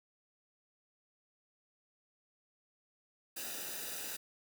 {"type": "noise with comb filter", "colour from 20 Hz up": "white", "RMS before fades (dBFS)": -42, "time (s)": [3.36, 4.17], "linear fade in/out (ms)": 10, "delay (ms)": 0.92, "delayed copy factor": -0.7, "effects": []}